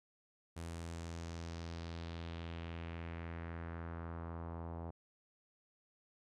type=tone with low-pass filter sweep; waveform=sawtooth; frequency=83.7 Hz; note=E2; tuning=27 cents sharp; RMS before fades=-45 dBFS; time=0.56-4.91 s; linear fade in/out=10 ms; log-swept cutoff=9800 to 830 Hz; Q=1.9; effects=none